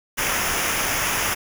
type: noise with comb filter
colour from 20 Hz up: pink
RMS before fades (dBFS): -23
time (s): 0.17-1.35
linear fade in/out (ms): 20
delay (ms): 0.24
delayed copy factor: -0.7
effects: none